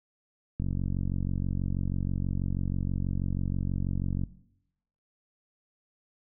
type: click train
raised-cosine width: 5 ms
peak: -18 dBFS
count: 169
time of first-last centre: 0.6-4.236 s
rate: 46.2 Hz
effects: noise-tail reverb RT60 0.8 s tail -18 dB re dry